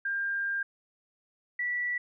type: tone pair in turn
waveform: sine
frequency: 1599 / 1955 Hz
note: G6 / B6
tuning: +34 / -18 cents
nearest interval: minor third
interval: 348 cents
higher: second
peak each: -28 dBFS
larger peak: neither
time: 0.05-0.63 / 1.59-1.98 s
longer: first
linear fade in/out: 5 ms
effects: none